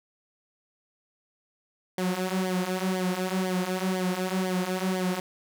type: tone with flanger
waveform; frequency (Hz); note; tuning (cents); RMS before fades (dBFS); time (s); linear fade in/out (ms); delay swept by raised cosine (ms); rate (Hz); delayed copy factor
sawtooth; 185; F#3; 0; -28; 1.98-5.2; 2; 0.75 to 6.45; 2; -0.75
effects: none